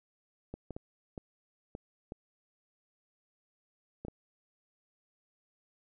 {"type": "clicks", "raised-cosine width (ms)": 2, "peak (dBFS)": -27, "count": 8, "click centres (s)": [0.54, 0.707, 0.765, 1.178, 1.751, 2.121, 4.05, 4.083], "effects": []}